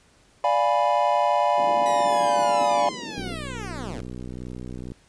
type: chord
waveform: triangle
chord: D diminished seventh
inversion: none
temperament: equal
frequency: 587.3 / 698.5 / 830.6 / 987.8 Hz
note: D5 / F5 / Ab5 / Cb6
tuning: 0 / 0 / 0 / 0 cents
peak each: -22 dBFS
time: 0.44-2.89 s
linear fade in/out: 2 ms
type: band-pass noise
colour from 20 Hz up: pink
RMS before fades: -37 dBFS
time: 1.57-3.36 s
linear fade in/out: 20 ms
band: 200 to 460 Hz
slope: 24 dB/octave
type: linear sweep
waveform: 10% pulse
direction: down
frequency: 1958 to 82.6 Hz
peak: -26 dBFS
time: 1.86-4.01 s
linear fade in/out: 0 ms
type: click train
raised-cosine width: 3 ms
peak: -23 dBFS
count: 109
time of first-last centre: 3.18-4.919 s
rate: 62.1 Hz
effects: pink hiss -58 dBFS RMS until 5.08 s + resampled to 22050 Hz